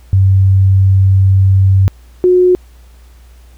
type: tone pair in turn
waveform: sine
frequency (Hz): 96.1 / 362.8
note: G2 / F#4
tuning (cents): -34 / -34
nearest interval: octave + major seventh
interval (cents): 2300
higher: second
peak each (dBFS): -5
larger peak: neither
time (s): 0.13-1.88 / 2.24-2.55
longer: first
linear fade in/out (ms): 0
effects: added 60 Hz sine -37 dBFS peak until 3.57 s + pink hiss -50 dBFS RMS until 3.57 s